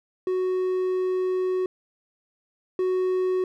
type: tone pair in turn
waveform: triangle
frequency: 370 / 370 Hz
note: F#4 / F#4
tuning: 0 / 0 cents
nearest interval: unison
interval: 0 cents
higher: neither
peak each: -20 / -19 dBFS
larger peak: second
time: 0.27-1.66 / 2.79-3.44 s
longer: first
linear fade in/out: 2 ms
effects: none